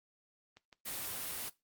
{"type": "click train", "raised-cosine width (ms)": 0.2, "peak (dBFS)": -37, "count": 5, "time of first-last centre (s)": [0.57, 1.201], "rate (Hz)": 6.34}
{"type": "noise", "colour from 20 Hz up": "white", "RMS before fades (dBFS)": -40, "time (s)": [0.85, 1.5], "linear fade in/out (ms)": 20}
{"effects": ["noise-tail reverb RT60 0.2 s tail -18 dB re dry", "Opus 32 kbps"]}